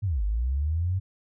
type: linear two-way sweep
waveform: sine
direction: down then up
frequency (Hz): 109.2 to 48.29 to 96.7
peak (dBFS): -23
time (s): 0.02-1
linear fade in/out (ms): 20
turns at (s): 0.23
effects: none